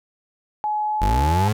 sine tone with pitch glide, 847 to 860.3 Hz, G#5 to A5, +34 to -39 cents, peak -20 dBFS, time 0.64-1.48 s, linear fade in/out 0 ms, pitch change +27 cents, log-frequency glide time 0.84-1.13 s
35% pulse linear sweep, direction up, 43.54 to 109.9 Hz, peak -16 dBFS, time 1.01-1.53 s, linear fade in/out 10 ms
effects none

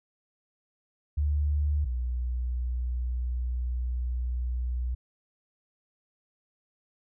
sine tone pair in turn, 73.42 / 61.37 Hz, D2 / B1, 0 / -10 cents, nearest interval minor third, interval 310 cents, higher first, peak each -23 / -27 dBFS, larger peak first, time 1.17-1.85 / 1.85-4.95 s, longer second, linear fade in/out 10 ms, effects none

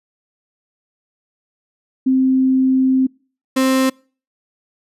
sine / 35% pulse tone pair in turn, 261.6 / 262.9 Hz, C4 / C4, 0 / +8 cents, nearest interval unison, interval 8 cents, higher second, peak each -11 dBFS, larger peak neither, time 2.06-3.07 / 3.56-3.9 s, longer first, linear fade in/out 10 ms, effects noise-tail reverb RT60 0.4 s tail -26 dB re dry + resampled to 32000 Hz

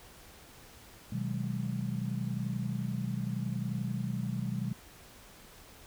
sine chord, G# minor seventh, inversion first, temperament just, 124.59 / 155.74 / 186.89 / 207.7 Hz, B2 / D#3 / F#3 / G#3, +16 / +2 / +18 / 0 cents, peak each -35 / -39 / -37 / -38 dBFS, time 1.12-4.73 s, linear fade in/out 5 ms, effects pink hiss -54 dBFS RMS until 5.86 s

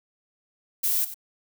violet noise with echo, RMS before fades -24 dBFS, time 0.83-1.05 s, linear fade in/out 10 ms, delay 94 ms, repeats 1, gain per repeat -13 dB, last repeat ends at 1.144 s, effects none

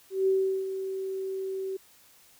sine tone with ADSR envelope, 382.9 Hz, G4, 41 cents flat, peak -20 dBFS, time 0.1-1.77 s, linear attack 170 ms, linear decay 380 ms, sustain -10 dB, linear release 8 ms, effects white hiss -58 dBFS RMS until 2.39 s

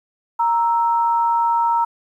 sine tone pair together, 932.3 / 1318.5 Hz, A#5 / E6, 0 / 0 cents, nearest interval tritone, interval 600 cents, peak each -15 / -24 dBFS, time 0.39-1.85 s, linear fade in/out 10 ms, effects 9-bit

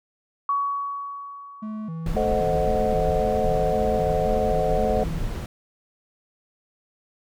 sine tone with exponential decay, 1125 Hz, C#6, 25 cents sharp, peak -19 dBFS, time 0.49-2.56 s, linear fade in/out 2 ms, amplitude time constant 450 ms
triangle tone with vibrato, 187.3 Hz, F#3, 21 cents sharp, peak -27 dBFS, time 1.62-5.19 s, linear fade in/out 10 ms, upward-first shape square, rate 1.9 Hz, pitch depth 240 cents each way
brown noise, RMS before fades -28 dBFS, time 2.06-5.46 s, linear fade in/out 2 ms
sine chord, A diminished seventh, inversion none, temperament equal, 440 / 523.3 / 622.3 / 740 Hz, A4 / C5 / Eb5 / Gb5, 0 / 0 / 0 / 0 cents, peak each -26 dBFS, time 2.16-5.04 s, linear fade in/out 5 ms
effects none

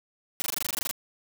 white noise bursts, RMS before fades -29 dBFS, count 13, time 0.4-0.912 s, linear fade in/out 0 ms, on 20 ms, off 21 ms, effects none

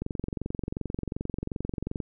click train, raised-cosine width 3 ms, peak -18 dBFS, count 46, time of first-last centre 0.02-2.002 s, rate 22.7 Hz, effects none

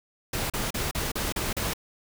pink noise bursts, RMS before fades -29 dBFS, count 7, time 0.33-1.736 s, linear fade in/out 5 ms, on 170 ms, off 36 ms, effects none

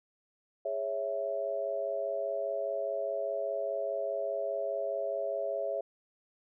sine chord, C# minor, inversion second, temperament equal, 415.3 / 554.4 / 659.3 Hz, G#4 / C#5 / E5, 0 / 0 / 0 cents, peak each -39 / -34 / -34 dBFS, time 0.65-5.81 s, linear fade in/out 5 ms, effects none

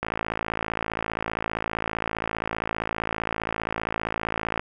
click train, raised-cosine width 0.5 ms, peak -11 dBFS, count 253, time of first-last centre 0.03-4.595 s, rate 55.2 Hz, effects none

